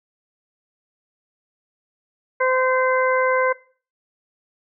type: harmonic tone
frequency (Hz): 515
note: C5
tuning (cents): -28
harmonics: 1 / 2 / 3 / 4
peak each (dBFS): -19 / -22 / -24 / -25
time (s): 2.4-3.53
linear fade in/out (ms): 10
effects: noise-tail reverb RT60 0.4 s tail -19 dB re dry